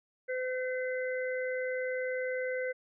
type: harmonic tone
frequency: 510 Hz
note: C5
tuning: 44 cents flat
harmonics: 1 / 3 / 4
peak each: -32 / -40 / -40 dBFS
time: 0.28-2.73 s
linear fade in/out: 20 ms
effects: none